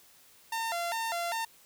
sawtooth tone with vibrato, 790 Hz, G5, 13 cents sharp, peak -27 dBFS, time 0.52-1.45 s, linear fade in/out 5 ms, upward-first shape square, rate 2.5 Hz, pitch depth 240 cents each way, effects white hiss -59 dBFS RMS until 1.65 s

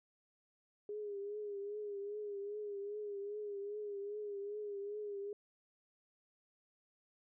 sine tone with vibrato, 410.1 Hz, G#4, 22 cents flat, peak -40 dBFS, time 0.89-5.33 s, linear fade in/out 2 ms, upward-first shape triangle, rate 2.5 Hz, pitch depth 65 cents each way, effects none

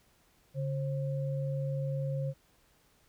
sine tone pair together, 141.17 / 533 Hz, C#3 / C5, +32 / +32 cents, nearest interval octave + major seventh, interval 2300 cents, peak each -31 / -38 dBFS, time 0.54-2.34 s, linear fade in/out 50 ms, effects pink hiss -67 dBFS RMS until 3.08 s

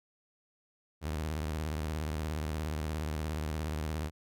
sawtooth tone with vibrato, 77.1 Hz, D#2, 15 cents flat, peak -29 dBFS, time 1.01-4.11 s, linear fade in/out 50 ms, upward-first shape triangle, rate 17 Hz, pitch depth 170 cents each way, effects none

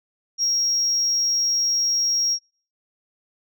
sine tone with ADSR envelope, 5600 Hz, F8, 4 cents sharp, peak -15 dBFS, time 0.38-2.39 s, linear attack 55 ms, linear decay 10 ms, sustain -2 dB, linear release 66 ms, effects noise-tail reverb RT60 0.4 s tail -26 dB re dry + tanh soft clip ceiling -16 dBFS

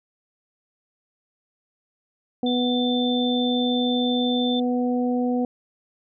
harmonic tone, 246.9 Hz, B3, in tune, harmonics 1 / 2 / 3, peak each -21 / -27 / -31 dBFS, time 2.43-5.45 s, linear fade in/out 2 ms
sine tone, 3547 Hz, A7, 13 cents sharp, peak -27 dBFS, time 2.46-4.6 s, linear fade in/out 5 ms
effects none

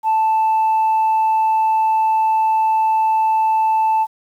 sine tone, 880 Hz, A5, in tune, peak -11 dBFS, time 0.03-4.07 s, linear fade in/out 50 ms, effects tanh soft clip ceiling -11 dBFS + 8-bit

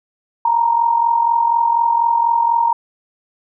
sine tone with amplitude modulation, 932.3 Hz, A#5, in tune, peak -9 dBFS, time 0.45-2.73 s, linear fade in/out 5 ms, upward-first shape sine, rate 44.1 Hz, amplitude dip 65%, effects none

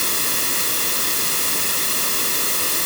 white noise with comb filter, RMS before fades -20 dBFS, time 0-2.85 s, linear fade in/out 0 ms, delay 1.3 ms, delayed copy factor -0.6, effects none

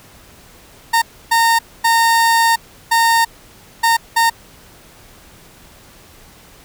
30% pulse tone bursts at uneven times, 918 Hz, A#5, 27 cents flat, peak -8 dBFS, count 6, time 0.93-1.02 / 1.31-1.59 / 1.84-2.56 / 2.91-3.25 / 3.83-3.97 / 4.16-4.3 s, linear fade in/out 10 ms, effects pink hiss -44 dBFS RMS until 6.64 s

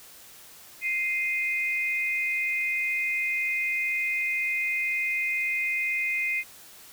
sine tone pair together, 2093 / 2489 Hz, C7 / D#7, 0 / 0 cents, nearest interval minor third, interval 300 cents, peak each -27 / -28 dBFS, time 0.81-6.44 s, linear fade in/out 50 ms, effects white hiss -49 dBFS RMS until 6.92 s

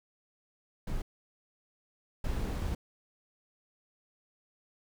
brown noise bursts at uneven times, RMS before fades -33 dBFS, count 2, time 0.87-1.02 / 2.24-2.75 s, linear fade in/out 5 ms, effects none

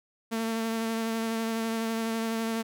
sawtooth tone with vibrato, 225.6 Hz, A3, 44 cents sharp, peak -24 dBFS, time 0.31-2.63 s, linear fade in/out 20 ms, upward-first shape sine, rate 12 Hz, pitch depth 16 cents each way, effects none

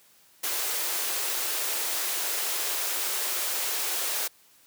white high-pass noise, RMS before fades -29 dBFS, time 0.43-4.28 s, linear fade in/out 10 ms, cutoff 330 Hz, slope 48 dB/octave, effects white hiss -59 dBFS RMS until 4.66 s + high-pass 100 Hz 12 dB/octave

